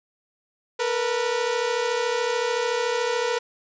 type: tone pair together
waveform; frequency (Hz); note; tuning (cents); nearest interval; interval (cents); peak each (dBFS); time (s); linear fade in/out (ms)
sawtooth; 453.6 / 487.3; A#4 / B4; -47 / -23; minor second; 124; -23 / -20; 0.79-3.39; 10
effects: resampled to 16000 Hz + 9-bit